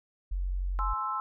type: tone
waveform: sine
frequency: 45.85 Hz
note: F#1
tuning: 15 cents flat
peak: -28 dBFS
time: 0.31-0.94 s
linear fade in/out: 10 ms
type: chord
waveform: sine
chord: Ab augmented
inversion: none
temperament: equal with one note detuned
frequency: 846.6 / 1046.5 / 1318.5 Hz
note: Ab5 / C6 / E6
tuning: +33 / 0 / 0 cents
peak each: -38 / -33 / -32 dBFS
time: 0.79-1.2 s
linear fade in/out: 0 ms
effects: none